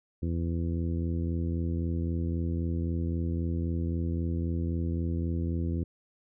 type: harmonic tone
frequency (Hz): 83.8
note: E2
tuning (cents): +29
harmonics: 1 / 2 / 3 / 4 / 5 / 6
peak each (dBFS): -29 / -34 / -36 / -38 / -48 / -48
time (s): 0.22-5.84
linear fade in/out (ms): 10
effects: none